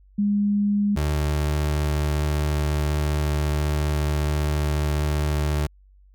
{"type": "tone pair in turn", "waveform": ["sine", "30% pulse"], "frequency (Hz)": [204.4, 74.64], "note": ["G#3", "D2"], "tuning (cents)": [-27, 29], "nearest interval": "octave + perfect fourth", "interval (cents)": 1744, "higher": "first", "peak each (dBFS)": [-18, -18], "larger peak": "neither", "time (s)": [[0.18, 0.96], [0.96, 5.67]], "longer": "second", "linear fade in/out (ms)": 10, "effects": ["added 48 Hz sine -50 dBFS peak until 6.14 s"]}